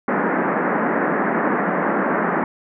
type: band-pass noise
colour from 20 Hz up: pink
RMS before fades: -20 dBFS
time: 0.08-2.44 s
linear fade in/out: 2 ms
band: 180 to 1900 Hz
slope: 48 dB/octave
effects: none

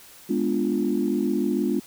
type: chord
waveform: sine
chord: G# diminished seventh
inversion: none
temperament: equal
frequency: 207.7 / 246.9 / 293.7 / 349.2 Hz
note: G#3 / B3 / D4 / F4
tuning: 0 / 0 / 0 / 0 cents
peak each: -26 dBFS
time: 0.29-1.8 s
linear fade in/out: 10 ms
effects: tanh soft clip ceiling -11 dBFS + white hiss -48 dBFS RMS until 1.86 s

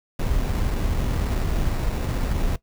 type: noise with sample-and-hold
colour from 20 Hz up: brown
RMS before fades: -23 dBFS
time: 0.19-2.56 s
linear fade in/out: 5 ms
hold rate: 3150 Hz
effects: noise-tail reverb RT60 0.1 s tail -17 dB re dry

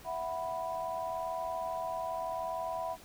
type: chord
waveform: sine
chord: E suspended second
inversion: none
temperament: equal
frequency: 659.3 / 740 / 987.8 Hz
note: E5 / F#5 / B5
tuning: 0 / 0 / 0 cents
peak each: -37 / -39 / -38 dBFS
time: 0.04-2.97 s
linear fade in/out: 50 ms
effects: pink hiss -54 dBFS RMS until 3.04 s

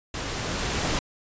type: noise with level ramp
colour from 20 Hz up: pink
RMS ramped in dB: -32 to -25 dBFS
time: 0.14-0.99 s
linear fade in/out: 2 ms
effects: resampled to 16000 Hz

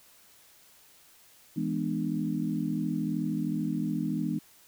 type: chord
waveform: sine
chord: E dominant seventh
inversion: none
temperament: equal with one note detuned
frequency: 164.81 / 207.7 / 246.9 / 300.4 Hz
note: E3 / G#3 / B3 / D4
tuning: 0 / 0 / 0 / +39 cents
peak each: -33 dBFS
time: 1.56-4.39 s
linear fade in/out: 10 ms
effects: white hiss -58 dBFS RMS until 4.67 s

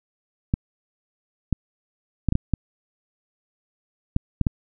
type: clicks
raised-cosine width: 5 ms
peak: -7 dBFS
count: 9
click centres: 0.539 / 1.527 / 2.287 / 2.324 / 2.354 / 2.537 / 4.164 / 4.413 / 4.468 s
effects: none

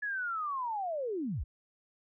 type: linear sweep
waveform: sine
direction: down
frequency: 1715 to 38.89 Hz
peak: -32 dBFS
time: 0.02-1.44 s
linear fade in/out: 10 ms
effects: none

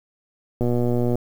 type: click train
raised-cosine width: 2 ms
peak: -10 dBFS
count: 67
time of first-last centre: 0.61-1.155 s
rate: 121 Hz
effects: 7-bit

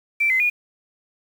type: tone with pitch steps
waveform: sine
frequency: 2339 / 2053 / 2442 Hz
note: D7 / C7 / D#7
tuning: -8 / -33 / -33 cents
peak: -16 dBFS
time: 0.2-0.5 s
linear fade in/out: 10 ms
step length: 100 ms
effects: 7-bit

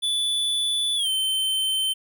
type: tone with pitch glide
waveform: square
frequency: 3469 to 3091 Hz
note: A7 to G7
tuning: -25 to -25 cents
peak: -22 dBFS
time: 0.02-1.94 s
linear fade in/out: 20 ms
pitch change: -200 cents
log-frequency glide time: 0.96-1.08 s
effects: none

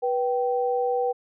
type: tone pair together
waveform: sine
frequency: 488.5 / 776.8 Hz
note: B4 / G5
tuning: -19 / -16 cents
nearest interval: minor sixth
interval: 803 cents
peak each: -23 / -26 dBFS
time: 0.02-1.13 s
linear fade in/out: 20 ms
effects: none

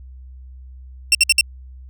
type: tone bursts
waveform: 20% pulse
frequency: 2718 Hz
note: F7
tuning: 48 cents flat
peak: -5 dBFS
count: 4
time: 1.12-1.41 s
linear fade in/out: 2 ms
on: 29 ms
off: 58 ms
effects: added 64 Hz sine -36 dBFS peak until 1.89 s

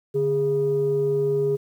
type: tone pair together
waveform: sine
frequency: 145.05 / 410 Hz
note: D3 / G#4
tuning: -21 / -22 cents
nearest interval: octave + tritone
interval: 1799 cents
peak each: -26 / -19 dBFS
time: 0.14-1.57 s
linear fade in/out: 20 ms
effects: tanh soft clip ceiling -13 dBFS + 9-bit

